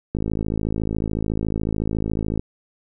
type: click train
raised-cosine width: 3 ms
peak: -11 dBFS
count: 122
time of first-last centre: 0.15-2.395 s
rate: 53.9 Hz
effects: none